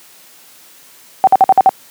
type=tone bursts; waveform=sine; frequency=766 Hz; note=G5; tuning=40 cents flat; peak=-3 dBFS; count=6; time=1.24-1.692 s; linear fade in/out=0 ms; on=32 ms; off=52 ms; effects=white hiss -43 dBFS RMS until 1.9 s + high-pass 150 Hz 12 dB/octave